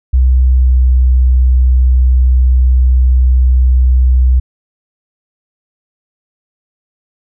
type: tone with pitch glide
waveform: sine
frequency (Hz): 63.7 to 63.19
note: C2 to B1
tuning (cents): -46 to +40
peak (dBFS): -5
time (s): 0.13-4.4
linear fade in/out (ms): 10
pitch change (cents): -14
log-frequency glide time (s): 0.53-0.77
effects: none

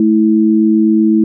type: tone pair together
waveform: sine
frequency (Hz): 217.6 / 325.5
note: A3 / E4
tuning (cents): -19 / -22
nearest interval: perfect fifth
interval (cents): 697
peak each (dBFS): -10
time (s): 0-1.24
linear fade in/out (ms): 2
effects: none

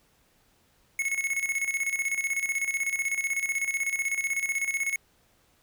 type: tone with tremolo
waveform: square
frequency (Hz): 2189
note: C#7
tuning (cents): -22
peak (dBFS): -25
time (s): 0.99-4.96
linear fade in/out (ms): 2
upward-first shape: square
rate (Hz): 16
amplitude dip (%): 65
effects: pink hiss -65 dBFS RMS until 5.62 s

